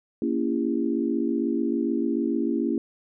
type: chord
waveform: sine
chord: A# diminished seventh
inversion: none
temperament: just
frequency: 233.1 / 279.7 / 335.6 / 402.8 Hz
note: A#3 / C#4 / E4 / G4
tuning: 0 / +16 / +31 / +47 cents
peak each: -27 / -27 / -27 / -32 dBFS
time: 0.22-2.78 s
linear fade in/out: 2 ms
effects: none